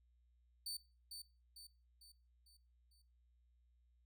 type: tone with echo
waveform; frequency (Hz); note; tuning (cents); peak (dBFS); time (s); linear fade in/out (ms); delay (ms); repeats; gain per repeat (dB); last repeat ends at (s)
sawtooth; 4552; C#8; +45; -40; 0.66-0.77; 5; 450; 5; -6; 3.02
effects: noise-tail reverb RT60 0.4 s tail -22 dB re dry + added 60 Hz sine -70 dBFS peak until 4.05 s